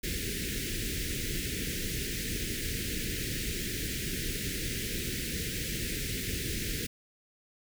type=band-stop noise; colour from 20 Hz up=pink; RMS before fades=-34 dBFS; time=0.03-6.87 s; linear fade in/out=10 ms; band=460 to 1700 Hz; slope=48 dB/octave; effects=none